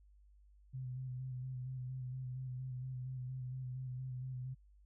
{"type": "tone with vibrato", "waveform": "sine", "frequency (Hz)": 128.2, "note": "C3", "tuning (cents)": -35, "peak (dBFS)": -40, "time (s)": [0.73, 4.55], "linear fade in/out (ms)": 20, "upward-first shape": "square", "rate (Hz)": 4.3, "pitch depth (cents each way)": 27, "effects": ["added 50 Hz sine -61 dBFS peak until 4.85 s"]}